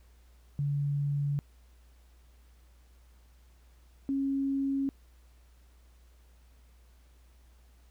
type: tone pair in turn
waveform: sine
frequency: 143 / 273.7 Hz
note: D3 / C#4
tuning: -46 / -22 cents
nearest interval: major seventh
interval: 1124 cents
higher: second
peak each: -27 dBFS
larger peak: neither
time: 0.59-1.39 / 4.09-4.89 s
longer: neither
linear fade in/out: 0 ms
effects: added 60 Hz sine -56 dBFS peak until 7.9 s + pink hiss -68 dBFS RMS until 7.9 s